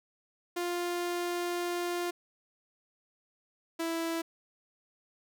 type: tone pair in turn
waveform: sawtooth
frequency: 350.3 / 330.6 Hz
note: F4 / E4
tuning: +5 / +5 cents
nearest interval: minor second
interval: 100 cents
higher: first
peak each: -27 dBFS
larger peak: neither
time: 0.56-2.11 / 3.79-4.22 s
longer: first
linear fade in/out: 10 ms
effects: none